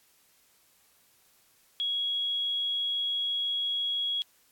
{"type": "tone", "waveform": "sine", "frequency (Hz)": 3322, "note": "G#7", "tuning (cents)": 0, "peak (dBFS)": -27, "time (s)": [1.8, 4.22], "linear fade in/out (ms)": 0, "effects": ["white hiss -64 dBFS RMS until 4.51 s", "AAC 64 kbps"]}